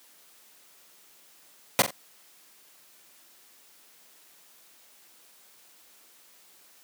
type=noise with echo; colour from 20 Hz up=pink; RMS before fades=-18 dBFS; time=1.79-1.82 s; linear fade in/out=0 ms; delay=43 ms; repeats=2; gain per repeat=-10 dB; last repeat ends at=1.906 s; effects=white hiss -57 dBFS RMS until 6.83 s + high-pass 200 Hz 12 dB/octave